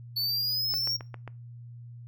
square linear sweep, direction up, 4435 to 5588 Hz, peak -27 dBFS, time 0.16-0.97 s, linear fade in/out 10 ms
click train, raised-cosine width 0.5 ms, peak -25 dBFS, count 5, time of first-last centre 0.74-1.277 s, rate 7.45 Hz
effects noise-tail reverb RT60 0.3 s tail -22 dB re dry + added 119 Hz sine -42 dBFS peak until 2.07 s

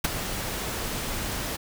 pink noise with ADSR envelope, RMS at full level -21 dBFS, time 0.04-1.57 s, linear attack 7 ms, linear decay 18 ms, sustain -10 dB, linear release 17 ms, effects none

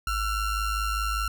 square ring-modulated tone, 698.5 Hz, F5, in tune, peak -23 dBFS, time 0.07-1.28 s, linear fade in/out 2 ms, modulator 646 Hz, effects none

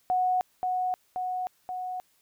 sine tone with echo, 735 Hz, F#5, 12 cents flat, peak -22 dBFS, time 0.1-0.41 s, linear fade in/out 0 ms, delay 530 ms, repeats 3, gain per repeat -3 dB, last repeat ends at 2 s, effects white hiss -67 dBFS RMS until 2.21 s

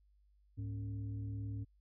sine tone with frequency modulation, 105.5 Hz, G#2, 28 cents sharp, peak -38 dBFS, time 0.57-1.65 s, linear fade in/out 20 ms, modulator 173 Hz, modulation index 0.57, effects added 50 Hz sine -66 dBFS peak until 1.8 s

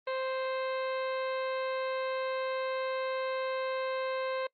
harmonic tone with a mistuned harmonic, 523.3 Hz, C5, in tune, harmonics 1 / 2 / 3 / 4 / 5 / 6 / 7 / 8, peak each -32 / -38 / -43 / -45 / -47 / -52 / -52 / -52 dBFS, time 0.07-4.47 s, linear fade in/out 5 ms, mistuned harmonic 7, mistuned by +52 cents, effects noise-tail reverb RT60 0.1 s tail -24 dB re dry + Opus 32 kbps

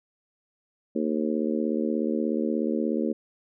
harmonic tone, 76.7 Hz, D#2, 24 cents flat, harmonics 3 / 4 / 5 / 6 / 7, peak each -27 / -29 / -31 / -33 / -34 dBFS, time 0.95-3.13 s, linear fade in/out 10 ms, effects none

